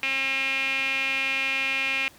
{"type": "tone with band-pass filter", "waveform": "sawtooth", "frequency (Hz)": 268.7, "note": "C4", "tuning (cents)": 46, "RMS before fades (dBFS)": -26, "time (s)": [0.03, 2.08], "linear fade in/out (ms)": 0, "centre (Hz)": 2500, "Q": 8, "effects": ["pink hiss -52 dBFS RMS until 2.18 s", "high-pass 80 Hz 12 dB/octave"]}